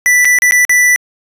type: tone with dropouts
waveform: square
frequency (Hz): 1975.5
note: B6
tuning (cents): 0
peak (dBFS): -7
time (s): 0.06-0.96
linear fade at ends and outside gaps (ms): 0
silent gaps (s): 0.247-0.253 / 0.387-0.421 / 0.51-0.521 / 0.65-0.695
effects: resampled to 32000 Hz